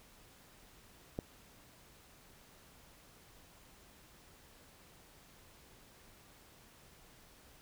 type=click; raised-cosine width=2 ms; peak=-23 dBFS; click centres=1.189 s; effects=pink hiss -61 dBFS RMS until 7.61 s